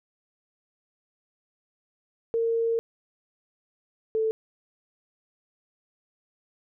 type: tone pair in turn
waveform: sine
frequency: 458.6 / 441.4 Hz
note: A#4 / A4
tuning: -28 / +5 cents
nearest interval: minor second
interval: 67 cents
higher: first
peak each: -22 dBFS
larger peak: neither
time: 2.34-2.79 / 4.15-4.31 s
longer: first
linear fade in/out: 0 ms
effects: none